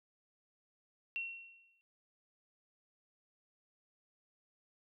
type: tone with exponential decay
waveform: sine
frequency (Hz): 2726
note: F7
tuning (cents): -43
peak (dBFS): -34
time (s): 1.16-1.81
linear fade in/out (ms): 0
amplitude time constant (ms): 140
effects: none